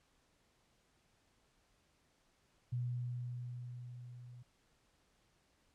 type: tone with level ramp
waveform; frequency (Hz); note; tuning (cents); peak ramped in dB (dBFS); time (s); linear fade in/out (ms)
sine; 122.5; B2; -14; -34 to -51; 2.72-4.43; 10
effects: pink hiss -74 dBFS RMS until 5.74 s + low-pass 9000 Hz 12 dB/octave